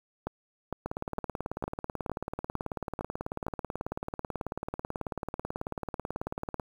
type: two click trains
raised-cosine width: 1 ms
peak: -19 / -18 dBFS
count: 106 / 8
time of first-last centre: 0.86-6.598 / 0.27-3.466 s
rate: 18.3 / 2.19 Hz
effects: 8-bit